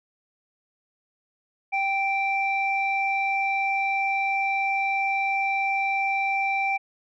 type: tone pair together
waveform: sine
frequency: 784 / 2349 Hz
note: G5 / D7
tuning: 0 / 0 cents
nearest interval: octave + perfect fifth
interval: 1900 cents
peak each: -24 dBFS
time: 1.72-6.78 s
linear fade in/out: 20 ms
effects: tanh soft clip ceiling -15 dBFS